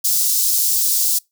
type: high-pass noise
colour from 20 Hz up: white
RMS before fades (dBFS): -17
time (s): 0.04-1.19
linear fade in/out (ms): 10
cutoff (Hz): 4700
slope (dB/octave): 24
effects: noise-tail reverb RT60 0.2 s tail -26 dB re dry